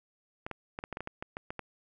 clicks, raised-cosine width 0.5 ms, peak -22 dBFS, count 12, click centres 0.465 / 0.513 / 0.789 / 0.839 / 0.927 / 0.971 / 1.006 / 1.074 / 1.225 / 1.369 / 1.505 / 1.593 s, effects none

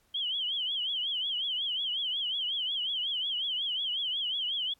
sine tone with vibrato, 3136 Hz, G7, in tune, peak -29 dBFS, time 0.14-4.74 s, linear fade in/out 10 ms, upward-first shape triangle, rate 5.5 Hz, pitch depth 160 cents each way, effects pink hiss -69 dBFS RMS until 4.79 s + AAC 64 kbps

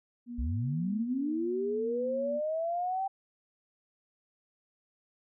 sine tone, 240.3 Hz, B3, 47 cents flat, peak -37 dBFS, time 0.26-2.41 s, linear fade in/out 50 ms
sine linear sweep, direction up, 55 to 784 Hz, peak -29 dBFS, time 0.38-3.08 s, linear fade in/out 10 ms
effects none

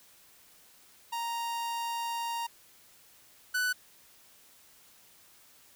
45% pulse tone pair in turn, 932.3 / 1491.3 Hz, A#5 / F#6, 0 / +13 cents, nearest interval minor sixth, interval 813 cents, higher second, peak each -32 / -27 dBFS, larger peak second, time 1.12-2.47 / 3.54-3.73 s, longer first, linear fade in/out 10 ms, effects white hiss -59 dBFS RMS until 5.75 s

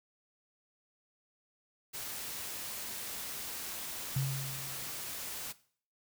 white noise, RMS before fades -41 dBFS, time 1.93-5.53 s, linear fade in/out 20 ms
sine tone with exponential decay, 135.1 Hz, C#3, 44 cents flat, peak -27 dBFS, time 4.16-5.13 s, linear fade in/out 5 ms, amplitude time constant 210 ms
effects noise-tail reverb RT60 0.5 s tail -18 dB re dry

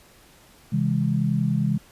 sine tone cluster, 133.1 / 163.2 / 205.1 Hz, C3 / E3 / G#3, +30 / -17 / -21 cents, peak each -24 dBFS, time 0.72-1.78 s, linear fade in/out 10 ms, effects pink hiss -53 dBFS RMS until 1.91 s + resampled to 32000 Hz

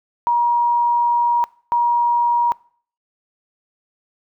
sine tone bursts at uneven times, 952 Hz, A#5, 36 cents sharp, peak -13 dBFS, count 2, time 0.27-1.44 / 1.72-2.52 s, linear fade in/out 0 ms, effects noise-tail reverb RT60 0.5 s tail -23 dB re dry

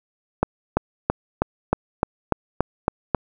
accelerating click train, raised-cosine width 1 ms, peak -3 dBFS, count 10, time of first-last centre 0.43-3.147 s, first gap 340 ms, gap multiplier 0.97, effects none

